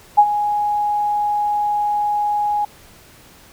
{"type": "tone with ADSR envelope", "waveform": "sine", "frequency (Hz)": 830.6, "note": "G#5", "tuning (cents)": 0, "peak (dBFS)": -4, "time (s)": [0.17, 2.65], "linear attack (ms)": 19, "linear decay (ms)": 59, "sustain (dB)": -12, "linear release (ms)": 5, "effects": ["pink hiss -46 dBFS RMS until 3.52 s"]}